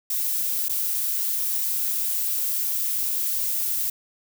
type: noise with dropouts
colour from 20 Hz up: violet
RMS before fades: -25 dBFS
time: 0.1-3.9 s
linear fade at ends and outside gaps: 5 ms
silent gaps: 0.685-0.694 s
effects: none